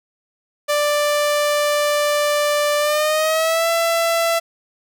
sawtooth tone with pitch glide, 589 to 668.8 Hz, D5 to E5, +5 to +25 cents, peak -12 dBFS, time 0.68-4.4 s, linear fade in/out 20 ms, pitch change +220 cents, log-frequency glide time 2.79-3.69 s, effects none

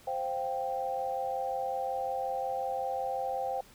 sine chord, C suspended fourth, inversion none, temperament equal, 523.3 / 698.5 / 784 Hz, C5 / F5 / G5, 0 / 0 / 0 cents, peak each -35 / -38 / -33 dBFS, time 0.07-3.61 s, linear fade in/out 5 ms, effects pink hiss -57 dBFS RMS until 3.74 s

